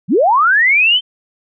sine linear sweep, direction up, 137.3 to 3136 Hz, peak -8 dBFS, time 0.08-1.01 s, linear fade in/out 50 ms, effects none

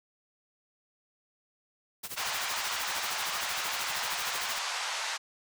white noise with tremolo, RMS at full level -37 dBFS, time 2.03-4.59 s, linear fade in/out 10 ms, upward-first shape sine, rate 13 Hz, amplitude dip 85%
pink band-pass noise, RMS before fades -34 dBFS, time 2.16-5.18 s, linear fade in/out 20 ms, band 800 to 7400 Hz, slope 24 dB/octave
effects none

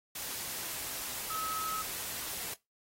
sine tone in noise, 1286 Hz, E6, 43 cents flat, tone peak -35 dBFS, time 1.3-1.82 s, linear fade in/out 5 ms, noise white, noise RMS -39 dBFS, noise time 0.15-2.54 s, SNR +1 dB, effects noise-tail reverb RT60 0.2 s tail -20 dB re dry + AAC 48 kbps

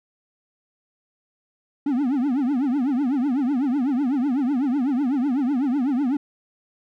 triangle tone with vibrato, 266.2 Hz, C4, 30 cents sharp, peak -17 dBFS, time 1.86-6.17 s, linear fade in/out 5 ms, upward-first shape triangle, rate 8 Hz, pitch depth 240 cents each way, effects none

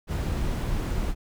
brown noise, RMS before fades -27 dBFS, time 0.07-1.15 s, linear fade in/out 50 ms, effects none

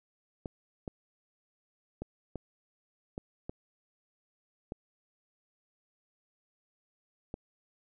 clicks, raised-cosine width 2 ms, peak -24 dBFS, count 8, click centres 0.458 / 0.878 / 2.02 / 2.357 / 3.179 / 3.495 / 4.721 / 7.341 s, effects none

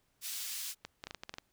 pink high-pass noise, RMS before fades -40 dBFS, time 0.21-0.75 s, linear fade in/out 50 ms, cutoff 3800 Hz, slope 12 dB/octave
clicks, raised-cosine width 0.2 ms, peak -24 dBFS, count 9, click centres 0.85 / 1.039 / 1.07 / 1.109 / 1.147 / 1.235 / 1.294 / 1.34 / 1.384 s
effects pink hiss -75 dBFS RMS until 1.52 s

